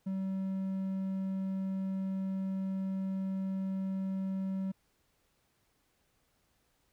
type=tone; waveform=triangle; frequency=191.3 Hz; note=G3; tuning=42 cents flat; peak=-30 dBFS; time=0.06-4.72 s; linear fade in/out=10 ms; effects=pink hiss -74 dBFS RMS until 6.92 s